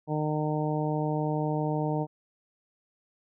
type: harmonic tone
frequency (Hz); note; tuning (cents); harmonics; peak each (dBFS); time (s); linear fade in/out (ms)
152.4; D#3; -36; 1 / 2 / 3 / 4 / 5 / 6; -29 / -32 / -34 / -35 / -36 / -37; 0.07-2.07; 50
effects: none